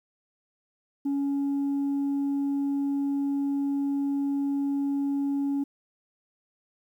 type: tone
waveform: sine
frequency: 280 Hz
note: C#4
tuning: 18 cents sharp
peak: -22 dBFS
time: 1.05-5.64 s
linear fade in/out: 10 ms
effects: tanh soft clip ceiling -23 dBFS + 10-bit